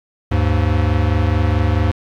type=tone pair together; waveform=square; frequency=76.9 / 101.5 Hz; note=D#2 / G#2; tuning=-20 / -39 cents; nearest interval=perfect fourth; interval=481 cents; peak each=-17 dBFS; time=0.31-1.92 s; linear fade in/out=10 ms; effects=low-pass 3000 Hz 12 dB/octave + 8-bit